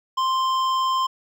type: tone with hard clipping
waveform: triangle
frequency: 1046.5 Hz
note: C6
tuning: in tune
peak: -21 dBFS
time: 0.17-1.07 s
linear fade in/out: 10 ms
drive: 14 dB
effects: none